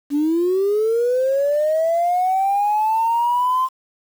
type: linear sweep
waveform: sine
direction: up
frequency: 280 to 1046.5 Hz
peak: -14 dBFS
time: 0.1-3.69 s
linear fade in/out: 50 ms
effects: tanh soft clip ceiling -12 dBFS + 7-bit